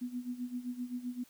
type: tone with tremolo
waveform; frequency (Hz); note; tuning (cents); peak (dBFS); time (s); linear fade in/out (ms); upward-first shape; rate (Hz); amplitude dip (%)
sine; 246.6; B3; -2; -33; 0.01-1.24; 10; sine; 7.7; 80
effects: white hiss -63 dBFS RMS until 1.29 s